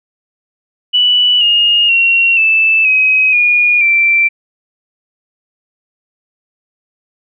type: tone with pitch steps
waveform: sine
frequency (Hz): 2960 / 2848 / 2740 / 2636 / 2535 / 2439 / 2347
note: F#7 / F7 / F7 / E7 / D#7 / D#7 / D7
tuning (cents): 0 / +33 / -34 / -1 / +32 / -35 / -2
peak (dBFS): -7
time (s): 0.93-4.29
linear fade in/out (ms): 20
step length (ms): 480
effects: none